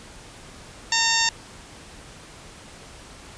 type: harmonic tone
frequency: 913 Hz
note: A#5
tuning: 36 cents flat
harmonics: 1 / 2 / 3 / 4 / 5 / 6 / 7 / 8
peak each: -27 / -25 / -28 / -27 / -27 / -26 / -29 / -27 dBFS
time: 0.92-1.29 s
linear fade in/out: 2 ms
effects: pink hiss -44 dBFS RMS until 3.37 s + resampled to 22050 Hz